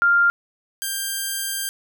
sine / 5% pulse tone pair in turn, 1396.9 / 1587.7 Hz, F6 / G6, 0 / +22 cents, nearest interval major second, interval 222 cents, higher second, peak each -13 dBFS, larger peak neither, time 0.02-0.3 / 0.82-1.69 s, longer second, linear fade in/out 0 ms, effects none

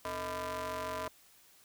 sawtooth ring-modulated tone, 186.7 Hz, F#3, 16 cents sharp, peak -29 dBFS, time 0.05-1.08 s, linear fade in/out 0 ms, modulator 817 Hz, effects white hiss -62 dBFS RMS until 1.64 s

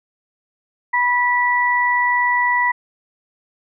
sine tone pair together, 979 / 1958 Hz, B5 / B6, -15 / -15 cents, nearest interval octave, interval 1200 cents, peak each -17 dBFS, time 0.93-2.72 s, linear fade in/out 10 ms, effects none

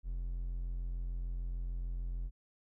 triangle tone, 43.38 Hz, F1, 11 cents flat, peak -33 dBFS, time 0.03-2.31 s, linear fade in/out 50 ms, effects none

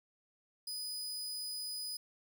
sawtooth tone, 4978 Hz, D#8, in tune, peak -36 dBFS, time 0.67-1.97 s, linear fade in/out 5 ms, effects none

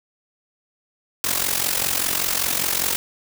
white noise with amplitude modulation, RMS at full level -19 dBFS, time 1.24-2.96 s, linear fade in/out 0 ms, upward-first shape sine, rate 45.1 Hz, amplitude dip 75%, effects none

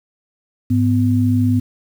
sine tone pair together, 103.83 / 250.3 Hz, G#2 / B3, 0 / +23 cents, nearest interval octave + minor third, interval 1523 cents, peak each -15 dBFS, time 0.7-1.6 s, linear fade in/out 10 ms, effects 7-bit

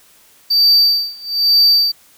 triangle tone with tremolo, 4636 Hz, D8, 23 cents flat, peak -6 dBFS, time 0.5-1.92 s, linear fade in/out 10 ms, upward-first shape sine, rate 1.1 Hz, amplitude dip 95%, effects white hiss -49 dBFS RMS until 2.17 s

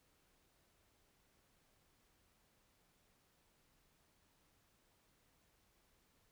silence, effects pink hiss -75 dBFS RMS until 6.31 s

